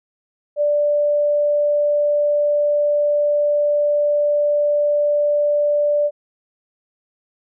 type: tone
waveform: sine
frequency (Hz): 587.3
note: D5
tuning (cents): 0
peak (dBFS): -14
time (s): 0.56-6.11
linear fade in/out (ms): 50
effects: none